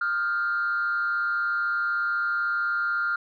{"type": "tone with frequency modulation", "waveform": "sine", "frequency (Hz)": 1396.9, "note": "F6", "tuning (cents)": 0, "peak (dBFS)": -22, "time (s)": [0.01, 3.16], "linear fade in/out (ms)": 5, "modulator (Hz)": 156, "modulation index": 0.57, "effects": ["tanh soft clip ceiling -19 dBFS"]}